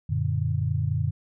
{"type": "chord", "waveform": "sine", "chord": "Gb augmented", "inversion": "none", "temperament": "equal", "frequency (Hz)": [92.5, 116.54, 146.83], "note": ["Gb2", "Bb2", "D3"], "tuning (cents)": [0, 0, 0], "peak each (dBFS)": -27, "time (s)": [0.09, 1.11], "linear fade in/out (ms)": 10, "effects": []}